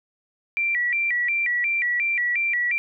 sine tone with vibrato, 2138 Hz, C7, 37 cents sharp, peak -20 dBFS, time 0.57-2.78 s, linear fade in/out 0 ms, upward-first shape square, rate 2.8 Hz, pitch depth 170 cents each way, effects none

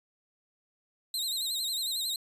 sawtooth tone with vibrato, 3934 Hz, B7, 7 cents flat, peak -27 dBFS, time 1.14-2.16 s, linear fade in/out 2 ms, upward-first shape sine, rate 11 Hz, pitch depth 110 cents each way, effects resampled to 32000 Hz

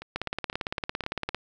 two click trains, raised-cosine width 0.3 ms, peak -23 / -13 dBFS, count 6 / 22, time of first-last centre 0.02-1.292 / 0.16-1.346 s, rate 3.93 / 17.7 Hz, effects none

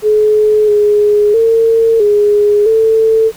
sine tone with pitch steps, 426.1 / 416.4 / 454 / 414.3 / 444.5 Hz, G#4 / G#4 / A#4 / G#4 / A4, +44 / +5 / -46 / -4 / +18 cents, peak -6 dBFS, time 0.02-3.32 s, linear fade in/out 50 ms, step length 660 ms, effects pink hiss -37 dBFS RMS until 3.36 s

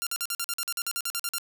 5% pulse tone bursts, 1388 Hz, F6, 11 cents flat, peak -16 dBFS, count 15, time 0.02-1.383 s, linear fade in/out 0 ms, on 47 ms, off 47 ms, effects 8-bit

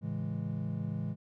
triangle chord, A major seventh, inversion none, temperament equal, 110 / 138.59 / 164.81 / 207.7 Hz, A2 / C#3 / E3 / G#3, 0 / 0 / 0 / 0 cents, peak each -36 / -38 / -35 / -37 dBFS, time 0.01-1.16 s, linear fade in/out 50 ms, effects none

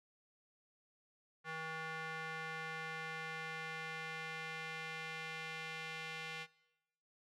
square tone with band-pass filter sweep, 160 Hz, D#3, 49 cents sharp, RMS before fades -45 dBFS, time 1.44-6.47 s, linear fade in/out 50 ms, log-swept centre 1600 to 2500 Hz, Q 1.8, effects noise-tail reverb RT60 0.9 s tail -20 dB re dry

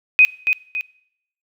sine tone with echo, 2505 Hz, D#7, 11 cents sharp, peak -7 dBFS, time 0.19-0.25 s, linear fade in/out 0 ms, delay 280 ms, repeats 2, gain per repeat -7 dB, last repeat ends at 0.81 s, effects noise-tail reverb RT60 0.7 s tail -21 dB re dry

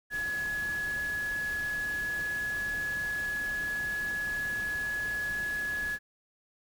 sine tone in noise, 1691 Hz, G#6, 31 cents sharp, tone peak -30 dBFS, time 0.1-5.99 s, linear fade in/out 50 ms, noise pink, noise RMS -44 dBFS, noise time 0.1-5.99 s, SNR +11 dB, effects none

